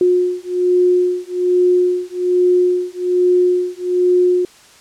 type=beating tone pair; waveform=sine; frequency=359.4 / 360.6 Hz; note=F4 / F#4; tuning=+50 / -45 cents; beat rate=1.2 Hz; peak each=-15 dBFS; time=0.01-4.45 s; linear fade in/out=2 ms; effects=white hiss -45 dBFS RMS until 4.8 s + low-pass 8000 Hz 12 dB/octave